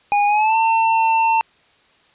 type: tone with pitch glide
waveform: square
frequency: 820 to 899.4 Hz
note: G#5 to A5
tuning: -22 to +38 cents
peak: -14 dBFS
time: 0.12-1.41 s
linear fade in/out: 0 ms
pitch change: +160 cents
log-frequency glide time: 0.27-0.57 s
effects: white hiss -55 dBFS RMS until 2.14 s + resampled to 8000 Hz